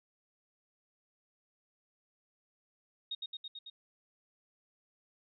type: tone with echo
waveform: sine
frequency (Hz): 3729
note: A#7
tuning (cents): 0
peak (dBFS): -35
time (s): 3.11-3.15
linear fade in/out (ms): 5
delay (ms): 110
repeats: 5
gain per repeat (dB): -2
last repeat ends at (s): 3.7
effects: none